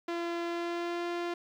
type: tone with pitch glide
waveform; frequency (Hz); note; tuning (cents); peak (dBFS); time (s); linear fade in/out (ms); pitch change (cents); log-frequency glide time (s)
sawtooth; 341.4 to 346.4; F4 to F4; -39 to -14; -28; 0.08-1.34; 5; +25; 0.45-1.07
effects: low-pass 4000 Hz 12 dB/octave + 11-bit